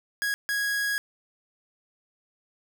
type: tone bursts at uneven times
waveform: 45% pulse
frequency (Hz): 1655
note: G#6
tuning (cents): -6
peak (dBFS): -25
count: 2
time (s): 0.22-0.34 / 0.49-0.98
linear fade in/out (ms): 0
effects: none